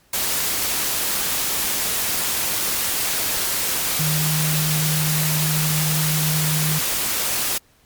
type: tone in noise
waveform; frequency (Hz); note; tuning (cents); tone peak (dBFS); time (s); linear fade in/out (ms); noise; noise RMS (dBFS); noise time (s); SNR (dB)
sine; 154.3; D#3; -14; -20; 3.99-6.79; 5; white; -22; 0.13-7.58; -1
effects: pink hiss -57 dBFS RMS until 7.85 s + MP3 96 kbps